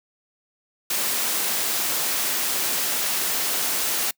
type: noise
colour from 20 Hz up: white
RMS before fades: -24 dBFS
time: 0.9-4.11 s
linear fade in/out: 5 ms
effects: noise-tail reverb RT60 0.1 s tail -26 dB re dry + high-pass 200 Hz 12 dB/octave